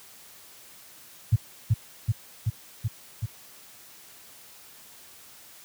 sine tone with echo, 110 Hz, A2, in tune, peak -14 dBFS, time 1.32-1.36 s, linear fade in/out 10 ms, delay 380 ms, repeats 5, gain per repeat -2 dB, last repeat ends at 3.26 s, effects white hiss -50 dBFS RMS until 5.64 s + high-pass 60 Hz 12 dB/octave

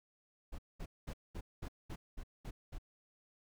brown noise bursts, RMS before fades -43 dBFS, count 9, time 0.52-2.785 s, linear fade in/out 10 ms, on 65 ms, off 210 ms, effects none

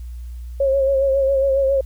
sine tone with vibrato, 543 Hz, C#5, 36 cents flat, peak -14 dBFS, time 0.6-1.81 s, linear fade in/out 5 ms, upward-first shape sine, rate 7.3 Hz, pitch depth 38 cents each way, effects added 60 Hz sine -29 dBFS peak until 1.85 s + white hiss -57 dBFS RMS until 1.85 s

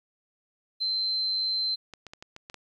sine tone, 4099 Hz, C8, 36 cents flat, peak -25 dBFS, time 0.8-1.76 s, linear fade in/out 20 ms
clicks, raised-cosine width 0.2 ms, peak -25 dBFS, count 7, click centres 1.937 / 2.067 / 2.135 / 2.225 / 2.364 / 2.499 / 2.543 s
effects 11-bit

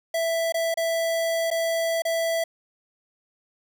square tone with dropouts, 661 Hz, E5, 5 cents sharp, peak -23 dBFS, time 0.14-2.44 s, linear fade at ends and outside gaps 5 ms, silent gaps 0.523-0.542 / 0.742-0.772 / 1.504-1.512 / 2.021-2.051 s, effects none

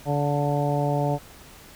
harmonic tone with a mistuned harmonic, 144.4 Hz, D3, 29 cents flat, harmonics 1 / 2 / 3 / 4 / 5 / 6, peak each -24 / -30 / -31 / -28 / -29 / -32 dBFS, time 0.05-1.19 s, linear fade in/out 50 ms, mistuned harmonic 6, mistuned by +38 cents, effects pink hiss -47 dBFS RMS until 1.75 s

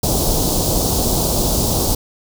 pink band-stop noise, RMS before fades -17 dBFS, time 0.03-1.95 s, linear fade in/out 5 ms, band 850 to 4200 Hz, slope 24 dB/octave, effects none

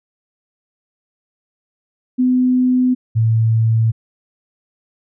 sine tone pair in turn, 252.7 / 112.57 Hz, B3 / A2, +40 / +40 cents, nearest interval octave + major second, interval 1400 cents, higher first, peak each -11 dBFS, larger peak neither, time 2.18-2.95 / 3.15-3.92 s, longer neither, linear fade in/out 20 ms, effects none

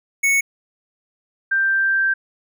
square / sine tone pair in turn, 2213 / 1574.8 Hz, C#7 / G6, -3 / +8 cents, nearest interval tritone, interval 589 cents, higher first, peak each -15 dBFS, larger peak neither, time 0.23-0.41 / 1.51-2.14 s, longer second, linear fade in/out 10 ms, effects none

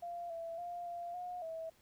sine tone with pitch steps, 693 / 666 / 700 / 693 / 718 / 650 Hz, F5 / E5 / F5 / F5 / F5 / E5, -14 / +18 / +4 / -14 / +48 / -24 cents, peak -40 dBFS, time 0.02-1.7 s, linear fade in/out 10 ms, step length 280 ms, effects pink hiss -69 dBFS RMS until 1.81 s

